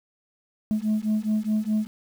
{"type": "beating tone pair", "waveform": "sine", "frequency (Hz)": [212.3, 217.1], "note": ["G#3", "A3"], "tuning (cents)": [38, -23], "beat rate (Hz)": 4.8, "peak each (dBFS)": -23, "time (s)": [0.71, 1.87], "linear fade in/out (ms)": 0, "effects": ["tanh soft clip ceiling -18 dBFS", "8-bit"]}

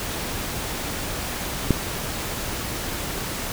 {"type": "click", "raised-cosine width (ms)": 3, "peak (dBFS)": -3, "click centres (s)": 1.707, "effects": ["pink hiss -29 dBFS RMS until 3.52 s"]}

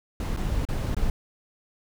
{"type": "noise with dropouts", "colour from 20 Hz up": "brown", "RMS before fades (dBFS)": -26, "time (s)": [0.2, 1.1], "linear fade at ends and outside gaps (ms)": 2, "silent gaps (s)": [[0.365, 0.371], [0.652, 0.687], [0.947, 0.966]], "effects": []}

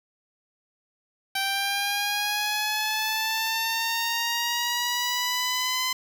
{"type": "linear sweep", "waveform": "10% pulse", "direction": "up", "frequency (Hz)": [778, 1024], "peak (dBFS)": -16, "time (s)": [1.35, 5.93], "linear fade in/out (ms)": 5, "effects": ["7-bit"]}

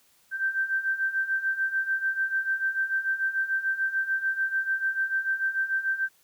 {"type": "beating tone pair", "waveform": "sine", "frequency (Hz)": [1558, 1564.8], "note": ["G6", "G6"], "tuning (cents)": [-11, -4], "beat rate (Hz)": 6.8, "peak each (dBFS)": [-30, -26], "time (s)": [0.31, 6.09], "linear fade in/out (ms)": 50, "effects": ["white hiss -63 dBFS RMS until 6.23 s"]}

